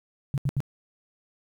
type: tone bursts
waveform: sine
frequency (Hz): 138.59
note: C#3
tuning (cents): 0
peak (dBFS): -22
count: 3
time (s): 0.34-0.604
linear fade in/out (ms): 0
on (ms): 38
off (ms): 75
effects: 10-bit